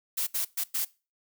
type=noise bursts at uneven times; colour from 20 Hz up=blue; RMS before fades=-29 dBFS; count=4; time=0.17-0.27 / 0.34-0.45 / 0.57-0.64 / 0.74-0.85 s; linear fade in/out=10 ms; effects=noise-tail reverb RT60 0.3 s tail -21 dB re dry